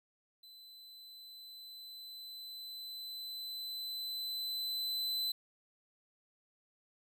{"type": "tone with level ramp", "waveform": "45% pulse", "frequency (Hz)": 4025, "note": "B7", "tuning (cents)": 32, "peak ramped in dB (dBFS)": [-53, -32], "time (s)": [0.43, 5.32], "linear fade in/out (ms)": 5, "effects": []}